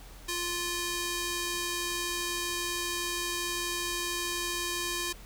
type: tone with band-pass filter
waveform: square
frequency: 349.3 Hz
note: F4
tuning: in tune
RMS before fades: -33 dBFS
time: 0.28-5.13 s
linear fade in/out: 10 ms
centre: 6800 Hz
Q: 0.53
effects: added 43 Hz sine -48 dBFS peak until 5.25 s + pink hiss -52 dBFS RMS until 5.25 s